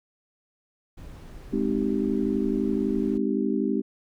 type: noise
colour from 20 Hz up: brown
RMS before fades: -41 dBFS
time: 0.97-3.18 s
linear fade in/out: 10 ms
type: chord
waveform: sine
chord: Ab major seventh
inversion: none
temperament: just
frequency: 207.7 / 259.6 / 311.5 / 389.3 Hz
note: Ab3 / C4 / Eb4 / G4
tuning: 0 / -13 / +2 / -12 cents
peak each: -27 / -27 / -29 / -29 dBFS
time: 1.52-3.82 s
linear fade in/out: 20 ms
effects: none